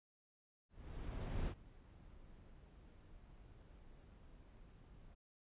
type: noise with ADSR envelope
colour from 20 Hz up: brown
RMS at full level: -39 dBFS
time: 0.69-5.15 s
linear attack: 790 ms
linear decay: 64 ms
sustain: -21 dB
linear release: 15 ms
effects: resampled to 8000 Hz